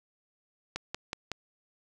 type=click train; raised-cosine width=0.2 ms; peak=-16 dBFS; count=4; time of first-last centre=0.76-1.317 s; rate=5.39 Hz; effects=none